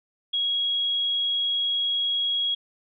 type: tone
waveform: sine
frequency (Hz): 3310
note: G#7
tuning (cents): -6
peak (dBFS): -22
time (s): 0.33-2.55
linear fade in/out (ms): 10
effects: none